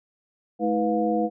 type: tone cluster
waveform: sine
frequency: 214.4 / 320.3 / 492.4 / 709 Hz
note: A3 / E4 / B4 / F5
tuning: -45 / -50 / -5 / +26 cents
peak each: -26 dBFS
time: 0.59-1.3 s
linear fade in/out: 50 ms
effects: none